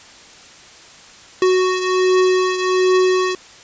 square beating tone pair, 370 / 371.3 Hz, F#4 / F#4, 0 / +6 cents, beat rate 1.3 Hz, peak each -15 / -21 dBFS, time 1.42-3.35 s, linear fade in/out 2 ms, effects white hiss -42 dBFS RMS until 3.63 s + resampled to 16000 Hz

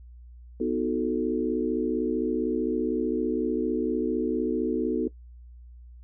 sine chord, B dominant seventh, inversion none, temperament equal with one note detuned, 246.9 / 311.1 / 366.6 / 440 Hz, B3 / D#4 / F#4 / A4, 0 / 0 / -16 / 0 cents, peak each -29 dBFS, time 0.6-5.08 s, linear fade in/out 5 ms, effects noise-tail reverb RT60 0.1 s tail -18 dB re dry + added 60 Hz sine -44 dBFS peak until 6.03 s

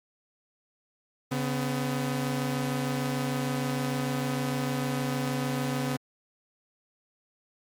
sawtooth tone pair together, 139.3 / 252 Hz, C#3 / B3, +9 / +35 cents, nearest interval minor seventh, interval 1026 cents, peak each -26 dBFS, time 1.31-5.97 s, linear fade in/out 10 ms, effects MP3 96 kbps

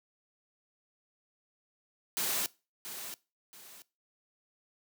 white noise with echo, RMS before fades -32 dBFS, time 2.17-2.46 s, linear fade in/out 0 ms, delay 680 ms, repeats 2, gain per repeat -10 dB, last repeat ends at 3.82 s, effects noise-tail reverb RT60 0.3 s tail -22 dB re dry + high-pass 150 Hz 12 dB/octave

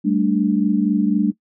sine chord, G suspended second, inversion none, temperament equal, 196 / 220 / 293.7 Hz, G3 / A3 / D4, 0 / 0 / 0 cents, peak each -19 dBFS, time 0.04-1.32 s, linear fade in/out 20 ms, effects noise-tail reverb RT60 0.1 s tail -20 dB re dry

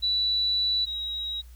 sine tone pair in turn, 3951 / 3827 Hz, B7 / A#7, 0 / +45 cents, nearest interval minor second, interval 55 cents, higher first, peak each -22 / -29 dBFS, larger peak first, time 0.02-0.86 / 0.86-1.42 s, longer first, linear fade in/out 20 ms, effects added 60 Hz sine -44 dBFS peak until 1.55 s + white hiss -60 dBFS RMS until 1.55 s

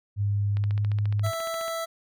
sine tone with pitch glide, 101.7 to 103.66 Hz, G#2 to G#2, -36 to -3 cents, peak -22 dBFS, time 0.16-1.32 s, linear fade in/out 50 ms, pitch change +33 cents, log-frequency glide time 0.51-0.82 s
click train, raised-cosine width 0.3 ms, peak -25 dBFS, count 17, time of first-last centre 0.57-1.681 s, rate 14.4 Hz
25% pulse tone, 660 Hz, E5, 2 cents sharp, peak -25 dBFS, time 1.23-1.86 s, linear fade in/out 20 ms
effects none

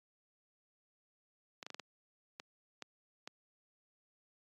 clicks, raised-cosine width 0.2 ms, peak -27 dBFS, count 8, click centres 1.628 / 1.665 / 1.703 / 1.745 / 1.797 / 2.399 / 2.823 / 3.275 s, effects high-pass 200 Hz 12 dB/octave + AAC 32 kbps

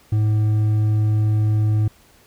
triangle tone with hard clipping, 107.1 Hz, A2, 46 cents flat, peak -16 dBFS, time 0.12-1.88 s, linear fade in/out 5 ms, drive 7 dB, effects pink hiss -53 dBFS RMS until 2.26 s

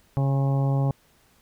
harmonic tone with a mistuned harmonic, 137.2 Hz, C#3, 17 cents flat, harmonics 1 / 2 / 3 / 4 / 5 / 6 / 7 / 8, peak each -20 / -32 / -37 / -34 / -39 / -36 / -46 / -43 dBFS, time 0.17-0.91 s, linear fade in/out 0 ms, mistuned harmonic 8, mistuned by -21 cents, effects pink hiss -61 dBFS RMS until 1.41 s

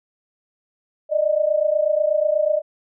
sine tone pair together, 594 / 622.2 Hz, D5 / D#5, +20 / 0 cents, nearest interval minor second, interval 80 cents, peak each -19 dBFS, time 1.09-2.62 s, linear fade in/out 50 ms, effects none

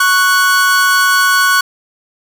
45% pulse tone pair together, 1109 / 1480.3 Hz, C#6 / F#6, 0 / 0 cents, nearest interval perfect fourth, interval 500 cents, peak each -13 / -10 dBFS, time 0-1.61 s, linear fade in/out 5 ms, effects none

